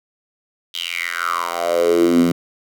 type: tone with high-pass filter sweep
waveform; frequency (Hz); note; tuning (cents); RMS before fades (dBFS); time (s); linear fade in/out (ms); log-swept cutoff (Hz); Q
10% pulse; 85.9; F2; -28; -18; 0.74-2.32; 5; 3400 to 200; 6.7
effects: none